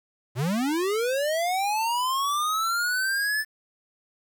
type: linear sweep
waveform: square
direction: up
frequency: 110.6 to 1760 Hz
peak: -24 dBFS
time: 0.35-3.45 s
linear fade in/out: 50 ms
effects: 9-bit